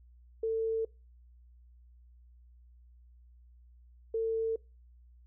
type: tone pair in turn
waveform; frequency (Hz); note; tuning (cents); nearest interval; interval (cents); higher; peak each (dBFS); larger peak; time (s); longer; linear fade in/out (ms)
sine; 447.7 / 449.4; A4 / A4; +30 / +37; unison; 7; second; -28; neither; 0.43-0.85 / 4.14-4.56; neither; 5
effects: noise-tail reverb RT60 0.3 s tail -24 dB re dry + added 60 Hz sine -55 dBFS peak until 5.26 s